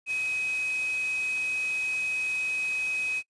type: tone in noise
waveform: sine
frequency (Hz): 2531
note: D#7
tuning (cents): +29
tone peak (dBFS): -26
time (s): 0.06-3.23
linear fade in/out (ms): 50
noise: white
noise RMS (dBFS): -42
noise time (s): 0.06-3.23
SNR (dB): +13
effects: noise-tail reverb RT60 0.1 s tail -23 dB re dry + resampled to 22050 Hz